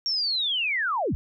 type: linear sweep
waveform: sine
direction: down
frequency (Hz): 5588 to 38.46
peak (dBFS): -23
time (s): 0.06-1.15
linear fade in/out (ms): 0
effects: none